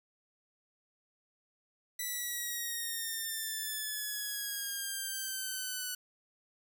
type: exponential sweep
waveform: 5% pulse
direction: down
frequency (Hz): 1975.5 to 1482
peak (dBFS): -25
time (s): 1.99-5.95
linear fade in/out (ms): 5
effects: none